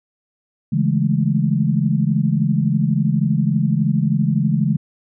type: chord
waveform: sine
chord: A major seventh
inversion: first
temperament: equal with one note detuned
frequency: 141.26 / 164.81 / 207.7 / 220 Hz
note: C#3 / E3 / G#3 / A3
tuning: +33 / 0 / 0 / 0 cents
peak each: -19 / -19 / -20 / -24 dBFS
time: 0.72-4.77 s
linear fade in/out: 10 ms
effects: none